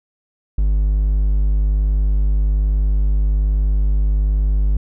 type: tone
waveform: triangle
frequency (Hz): 50.6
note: G#1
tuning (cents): -44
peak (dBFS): -11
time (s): 0.58-4.77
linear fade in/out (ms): 5
effects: none